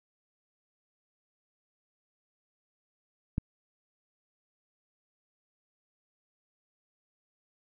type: click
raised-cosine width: 5 ms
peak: -16 dBFS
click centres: 3.381 s
effects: none